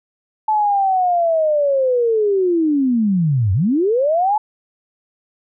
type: linear two-way sweep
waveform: sine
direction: down then up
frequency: 871 to 88.6 to 871 Hz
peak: -13 dBFS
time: 0.48-4.38 s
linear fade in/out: 5 ms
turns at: 3.53 s
effects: none